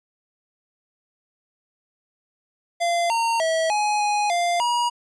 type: tone with pitch steps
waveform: square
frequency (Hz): 688 / 919 / 648 / 838 / 831 / 696 / 958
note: F5 / A#5 / E5 / G#5 / G#5 / F5 / A#5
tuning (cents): -26 / -25 / -30 / +15 / +1 / -6 / +47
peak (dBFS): -20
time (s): 2.8-4.9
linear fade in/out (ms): 20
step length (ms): 300
effects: resampled to 22050 Hz